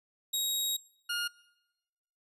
20% pulse tone pair in turn, 3792 / 1423.3 Hz, A#7 / F6, +29 / +32 cents, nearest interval octave + perfect fourth, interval 1697 cents, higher first, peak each -23 / -26 dBFS, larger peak first, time 0.33-0.77 / 1.09-1.28 s, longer first, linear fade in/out 10 ms, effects noise-tail reverb RT60 1.0 s tail -23 dB re dry + resampled to 32000 Hz

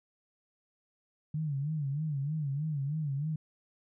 sine tone with vibrato, 146.83 Hz, D3, in tune, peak -30 dBFS, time 1.34-3.36 s, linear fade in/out 5 ms, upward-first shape sine, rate 3.2 Hz, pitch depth 130 cents each way, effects none

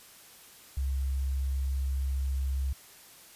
sine tone, 67.3 Hz, C2, 49 cents sharp, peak -27 dBFS, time 0.77-2.73 s, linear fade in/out 5 ms, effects white hiss -53 dBFS RMS until 3.35 s + resampled to 32000 Hz

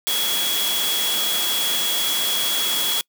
sine tone in noise, 3348 Hz, G#7, 13 cents sharp, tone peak -22 dBFS, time 0.07-3.01 s, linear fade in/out 0 ms, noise white, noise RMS -24 dBFS, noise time 0.07-3.01 s, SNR -1 dB, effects noise-tail reverb RT60 0.1 s tail -26 dB re dry + high-pass 200 Hz 12 dB/octave

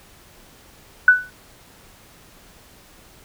sine tone with exponential decay, 1490 Hz, F#6, 12 cents sharp, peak -4 dBFS, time 1.08-1.3 s, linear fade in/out 2 ms, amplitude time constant 46 ms, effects pink hiss -49 dBFS RMS until 3.24 s

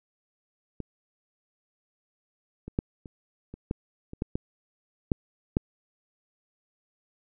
clicks, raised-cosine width 3 ms, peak -21 / -25 / -12 / -29 / -27 / -15 / -26 / -15 / -15 / -10 / -9 dBFS, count 11, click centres 0.803 / 2.68 / 2.789 / 3.058 / 3.54 / 3.711 / 4.134 / 4.221 / 4.355 / 5.118 / 5.569 s, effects none

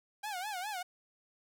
sawtooth tone with vibrato, 785 Hz, G5, 2 cents sharp, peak -33 dBFS, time 0.23-0.83 s, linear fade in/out 10 ms, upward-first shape sine, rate 4.9 Hz, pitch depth 170 cents each way, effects none

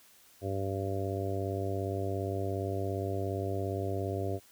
harmonic tone, 97.3 Hz, G2, 12 cents flat, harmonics 1 / 2 / 3 / 4 / 5 / 6 / 7, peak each -34 / -45 / -40 / -37 / -41 / -41 / -40 dBFS, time 0.41-4.4 s, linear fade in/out 50 ms, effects white hiss -60 dBFS RMS until 4.51 s

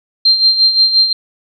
sine tone with tremolo, 4165 Hz, C8, 9 cents flat, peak -5 dBFS, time 0.25-1.13 s, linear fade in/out 5 ms, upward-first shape sine, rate 5.7 Hz, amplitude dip 65%, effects none

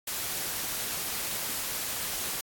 white noise, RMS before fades -33 dBFS, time 0.07-2.41 s, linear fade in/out 5 ms, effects AAC 64 kbps

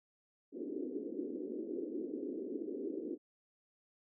pink band-pass noise, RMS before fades -41 dBFS, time 0.52-3.18 s, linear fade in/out 50 ms, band 260 to 430 Hz, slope 48 dB/octave, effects none

